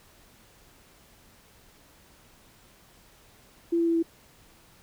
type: tone with pitch steps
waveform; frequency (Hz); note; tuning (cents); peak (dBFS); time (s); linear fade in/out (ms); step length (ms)
sine; 338.1 / 335.8 / 333.4 / 331.1; E4 / E4 / E4 / E4; +44 / +32 / +20 / +8; -21; 3.72-4.028; 10; 77
effects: pink hiss -57 dBFS RMS until 4.82 s